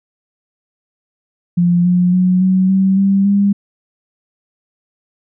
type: tone with pitch steps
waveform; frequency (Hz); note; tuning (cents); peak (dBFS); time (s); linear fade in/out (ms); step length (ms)
sine; 174.61 / 178.69 / 182.87 / 187.14 / 191.52 / 195.99 / 200.6; F3 / F3 / F#3 / F#3 / G3 / G3 / G3; 0 / +40 / -20 / +20 / -40 / 0 / +40; -9; 1.57-3.53; 10; 280
effects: none